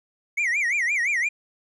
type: tone with vibrato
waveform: triangle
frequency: 2118 Hz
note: C7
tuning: 21 cents sharp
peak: -19 dBFS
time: 0.37-1.29 s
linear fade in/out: 10 ms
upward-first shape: sine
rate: 5.8 Hz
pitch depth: 230 cents each way
effects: resampled to 24000 Hz + 10-bit